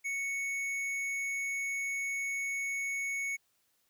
triangle tone with tanh clipping, 2217 Hz, C#7, in tune, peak -34 dBFS, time 0.04-3.37 s, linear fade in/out 20 ms, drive 15 dB, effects white hiss -74 dBFS RMS until 3.89 s

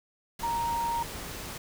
sine tone in noise, 933 Hz, A#5, 1 cent sharp, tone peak -27 dBFS, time 0.43-1.03 s, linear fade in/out 5 ms, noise pink, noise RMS -39 dBFS, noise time 0.39-1.58 s, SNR +9 dB, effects none

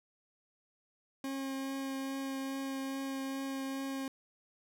40% pulse tone with vibrato, 270 Hz, C#4, 45 cents flat, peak -35 dBFS, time 1.24-4.08 s, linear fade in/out 2 ms, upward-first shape triangle, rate 2.4 Hz, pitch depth 11 cents each way, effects none

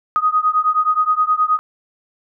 sine beating tone pair, 1244.5 / 1254 Hz, D#6 / D#6, 0 / +13 cents, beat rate 9.5 Hz, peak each -16 / -17 dBFS, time 0.16-1.59 s, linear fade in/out 0 ms, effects none

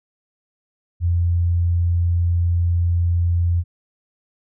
sine tone, 86.3 Hz, F2, 20 cents flat, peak -15 dBFS, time 1-3.64 s, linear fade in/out 50 ms, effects none

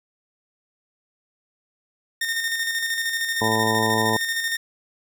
sawtooth tone with tremolo, 1829 Hz, A#6, 33 cents flat, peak -18 dBFS, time 2.21-4.57 s, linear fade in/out 5 ms, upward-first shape square, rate 13 Hz, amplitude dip 40%
harmonic tone, 110.3 Hz, A2, 5 cents sharp, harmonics 1 / 2 / 3 / 4 / 5 / 6 / 7 / 8 / 9, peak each -29 / -27 / -30 / -26 / -32 / -32 / -31 / -27 / -27 dBFS, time 3.41-4.17 s, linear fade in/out 5 ms
effects none

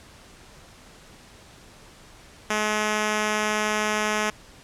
5% pulse tone, 212.9 Hz, G#3, 43 cents sharp, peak -11 dBFS, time 2.5-4.3 s, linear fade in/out 2 ms, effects pink hiss -49 dBFS RMS until 4.63 s + low-pass 9000 Hz 12 dB/octave

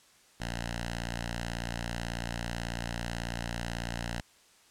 5% pulse tone with notch filter, 58.2 Hz, A#1, 2 cents flat, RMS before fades -36 dBFS, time 0.4-4.21 s, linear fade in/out 5 ms, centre 400 Hz, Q 0.56, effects white hiss -61 dBFS RMS until 4.7 s + low-pass 9000 Hz 12 dB/octave

